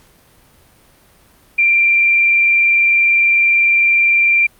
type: tone with vibrato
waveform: sine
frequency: 2371 Hz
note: D7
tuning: 16 cents sharp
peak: -9 dBFS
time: 1.58-4.47 s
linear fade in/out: 10 ms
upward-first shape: square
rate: 20 Hz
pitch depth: 15 cents each way
effects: pink hiss -50 dBFS RMS until 4.59 s + Opus 48 kbps